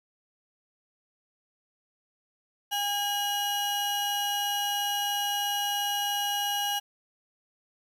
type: tone pair together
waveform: 35% pulse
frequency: 813 / 2897 Hz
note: G#5 / F#7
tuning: -37 / -37 cents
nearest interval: octave + minor seventh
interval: 2200 cents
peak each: -28 dBFS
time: 2.71-6.8 s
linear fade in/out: 20 ms
effects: 10-bit